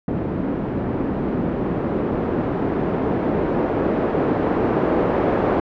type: noise with low-pass filter sweep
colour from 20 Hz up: blue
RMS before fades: -21 dBFS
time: 0.08-5.6 s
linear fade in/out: 2 ms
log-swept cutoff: 240 to 450 Hz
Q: 1.1
effects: low-pass 2000 Hz 12 dB/octave